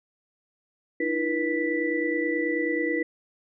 sine tone cluster, 306.5 / 335.8 / 482.6 / 1972 Hz, D#4 / E4 / B4 / B6, -26 / +32 / -40 / -3 cents, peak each -29 dBFS, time 1-3.03 s, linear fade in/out 5 ms, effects none

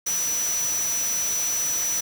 sine tone in noise, 5920 Hz, F#8, in tune, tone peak -23 dBFS, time 0.06-2.01 s, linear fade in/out 10 ms, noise white, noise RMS -31 dBFS, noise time 0.06-2.01 s, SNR +5 dB, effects none

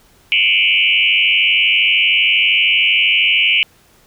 sine tone with frequency modulation, 2637 Hz, E7, in tune, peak -10 dBFS, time 0.32-3.63 s, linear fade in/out 0 ms, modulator 92.8 Hz, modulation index 4.3, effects pink hiss -51 dBFS RMS until 4.06 s

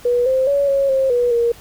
sine tone with pitch steps, 486.1 / 523 / 564 / 551 / 533 / 485.5 / 470.2 Hz, B4 / C5 / C#5 / C#5 / C5 / B4 / A#4, -28 / -1 / +30 / -11 / +32 / -30 / +15 cents, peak -13 dBFS, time 0.05-1.52 s, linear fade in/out 5 ms, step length 210 ms, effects added 50 Hz sine -46 dBFS peak until 1.6 s + pink hiss -43 dBFS RMS until 1.6 s

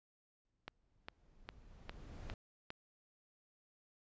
brown noise with exponential growth, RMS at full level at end -45 dBFS, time 0.45-2.34 s, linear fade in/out 1 ms, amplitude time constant 410 ms
click train, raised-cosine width 0.3 ms, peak -28 dBFS, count 6, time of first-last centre 0.68-2.704 s, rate 2.47 Hz
effects resampled to 16000 Hz

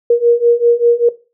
sine beating tone pair, 470.5 / 475.6 Hz, A#4 / A#4, +16 / +35 cents, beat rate 5.1 Hz, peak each -11 dBFS, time 0.1-1.09 s, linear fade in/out 5 ms, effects noise-tail reverb RT60 0.3 s tail -17 dB re dry

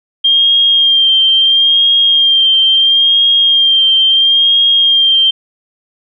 sine tone with vibrato, 3200 Hz, G7, 35 cents sharp, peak -6 dBFS, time 0.24-5.31 s, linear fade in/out 10 ms, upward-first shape sine, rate 0.74 Hz, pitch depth 31 cents each way, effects none

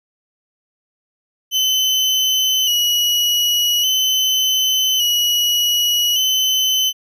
35% pulse tone with vibrato, 2979 Hz, F#7, 11 cents sharp, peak -12 dBFS, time 1.51-6.93 s, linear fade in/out 50 ms, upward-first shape square, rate 0.43 Hz, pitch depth 37 cents each way, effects none

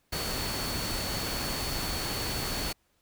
sine tone in noise, 4435 Hz, C#8, in tune, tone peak -37 dBFS, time 0.12-2.73 s, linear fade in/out 10 ms, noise pink, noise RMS -33 dBFS, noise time 0.12-2.73 s, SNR -7 dB, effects pink hiss -71 dBFS RMS until 3.01 s

